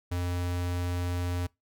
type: tone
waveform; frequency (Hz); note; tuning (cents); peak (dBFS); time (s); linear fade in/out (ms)
square; 88.5; F2; +23; -29; 0.11-1.47; 10
effects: noise-tail reverb RT60 0.2 s tail -24 dB re dry

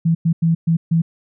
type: tone bursts at uneven times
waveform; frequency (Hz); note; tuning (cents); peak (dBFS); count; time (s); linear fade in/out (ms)
sine; 165.1; E3; +3; -12; 5; 0.05-0.15 / 0.25-0.33 / 0.42-0.55 / 0.67-0.77 / 0.91-1.02; 10
effects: none

